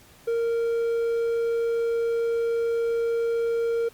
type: tone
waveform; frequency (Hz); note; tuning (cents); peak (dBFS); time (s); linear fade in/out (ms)
triangle; 463.5; A#4; -10; -20; 0.27-3.89; 10
effects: pink hiss -53 dBFS RMS until 3.93 s + Opus 48 kbps